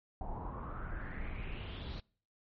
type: noise with low-pass filter sweep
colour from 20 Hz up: brown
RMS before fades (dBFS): -41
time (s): 0.21-2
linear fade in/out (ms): 2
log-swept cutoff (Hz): 780 to 4100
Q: 5.7
effects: noise-tail reverb RT60 0.5 s tail -26 dB re dry + MP3 32 kbps